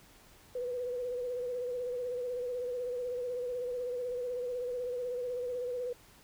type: tone with vibrato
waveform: sine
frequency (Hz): 493.9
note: B4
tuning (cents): 0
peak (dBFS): -33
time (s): 0.55-5.93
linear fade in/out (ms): 5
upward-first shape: sine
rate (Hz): 16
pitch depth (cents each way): 42
effects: pink hiss -59 dBFS RMS until 6.23 s